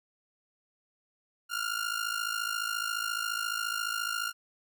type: ring-modulated tone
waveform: sawtooth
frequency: 1406 Hz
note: F6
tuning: 11 cents sharp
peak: -24 dBFS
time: 1.49-4.33 s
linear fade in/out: 50 ms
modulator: 27.2 Hz
effects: none